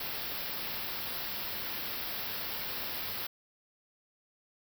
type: band-stop noise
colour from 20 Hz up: white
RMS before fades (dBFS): -37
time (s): 0-3.27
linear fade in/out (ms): 5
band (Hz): 5400 to 12000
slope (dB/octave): 96
effects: none